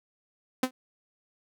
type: tone with exponential decay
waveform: sawtooth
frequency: 256.9 Hz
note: C4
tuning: 32 cents flat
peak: -16 dBFS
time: 0.63-0.71 s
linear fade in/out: 5 ms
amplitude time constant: 17 ms
effects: none